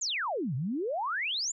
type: exponential two-way sweep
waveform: sine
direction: down then up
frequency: 7459 to 119 to 7459 Hz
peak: -29 dBFS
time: 0.01-1.52 s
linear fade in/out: 10 ms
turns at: 0.55 s
effects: none